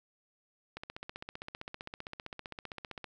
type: click train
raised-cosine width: 0.3 ms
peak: -25 dBFS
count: 36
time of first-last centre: 0.77-3.043 s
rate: 15.4 Hz
effects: none